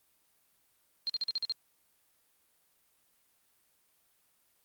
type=tone bursts; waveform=sine; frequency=4200 Hz; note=C8; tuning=6 cents sharp; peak=-29 dBFS; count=7; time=1.07-1.521 s; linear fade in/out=0 ms; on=25 ms; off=46 ms; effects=white hiss -71 dBFS RMS until 4.64 s + Opus 32 kbps